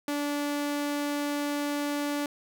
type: tone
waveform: sawtooth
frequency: 290 Hz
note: D4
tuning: 22 cents flat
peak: -24 dBFS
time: 0.08-2.26 s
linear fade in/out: 2 ms
effects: none